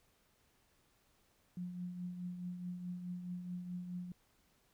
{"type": "tone with tremolo", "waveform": "sine", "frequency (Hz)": 178.5, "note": "F3", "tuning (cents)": 38, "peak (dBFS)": -38, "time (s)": [1.57, 4.12], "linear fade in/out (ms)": 2, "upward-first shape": "triangle", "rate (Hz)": 4.7, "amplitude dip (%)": 55, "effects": ["pink hiss -73 dBFS RMS until 4.73 s"]}